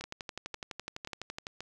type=two click trains; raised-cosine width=0.2 ms; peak=-23 / -21 dBFS; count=4 / 18; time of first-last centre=0.01-1.606 / 0.04-1.469 s; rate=1.88 / 11.9 Hz; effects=none